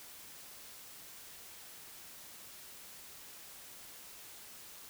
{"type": "silence", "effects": ["white hiss -52 dBFS RMS until 4.89 s"]}